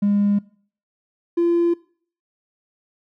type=tone pair in turn; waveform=triangle; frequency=203.5 / 342.2 Hz; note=G#3 / F4; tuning=-35 / -35 cents; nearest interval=major sixth; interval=900 cents; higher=second; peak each=-12 dBFS; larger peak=neither; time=0.02-0.39 / 1.37-1.74 s; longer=neither; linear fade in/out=10 ms; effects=noise-tail reverb RT60 0.5 s tail -24 dB re dry + tanh soft clip ceiling -11 dBFS